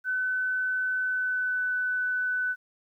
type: tone with pitch glide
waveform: sine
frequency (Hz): 1511 to 1498.8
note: F#6 to F#6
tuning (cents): +36 to +22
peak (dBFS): -25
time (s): 0.04-2.56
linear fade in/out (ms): 50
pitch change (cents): -14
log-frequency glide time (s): 1.01-1.69
effects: 11-bit